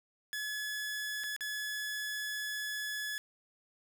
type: tone with dropouts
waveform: sawtooth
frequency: 1705 Hz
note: G#6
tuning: 45 cents sharp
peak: -32 dBFS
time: 0.33-3.18 s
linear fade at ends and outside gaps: 0 ms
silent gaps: 1.236-1.24 / 1.364-1.408 s
effects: none